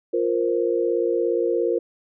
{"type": "chord", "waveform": "sine", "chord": "F suspended fourth", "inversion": "none", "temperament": "equal", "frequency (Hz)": [349.2, 466.2, 523.3], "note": ["F4", "Bb4", "C5"], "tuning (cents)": [0, 0, 0], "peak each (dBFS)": [-23, -22, -26], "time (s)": [0.13, 1.79], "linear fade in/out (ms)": 10, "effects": []}